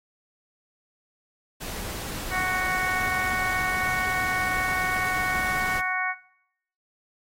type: noise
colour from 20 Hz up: pink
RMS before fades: -35 dBFS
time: 1.6-5.81 s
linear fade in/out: 20 ms
type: harmonic tone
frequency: 370 Hz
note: F#4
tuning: in tune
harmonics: 2 / 3 / 4 / 5 / 6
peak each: -31 / -31 / -31 / -31 / -31 dBFS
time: 2.3-6.15 s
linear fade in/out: 50 ms
effects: noise-tail reverb RT60 0.7 s tail -17 dB re dry + AAC 48 kbps